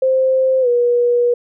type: tone with pitch glide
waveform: sine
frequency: 523.3 to 482.6 Hz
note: C5 to B4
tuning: 0 to -40 cents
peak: -11 dBFS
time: 0.02-1.34 s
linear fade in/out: 5 ms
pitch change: -140 cents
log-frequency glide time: 0.61-0.68 s
effects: none